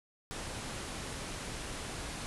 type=low-pass noise; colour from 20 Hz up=pink; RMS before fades=-41 dBFS; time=0.31-2.26 s; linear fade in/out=0 ms; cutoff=11000 Hz; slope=96 dB/octave; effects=none